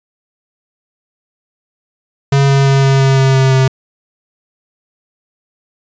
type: tone with pitch steps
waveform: square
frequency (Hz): 138.59 / 137.63 / 136.68 / 135.74 / 134.8 / 133.87 / 132.94 / 132.03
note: C#3 / C#3 / C#3 / C#3 / C#3 / C3 / C3 / C3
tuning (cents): 0 / -12 / -24 / -36 / -48 / +40 / +28 / +16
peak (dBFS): -8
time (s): 2.32-3.68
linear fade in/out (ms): 5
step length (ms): 170
effects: resampled to 16000 Hz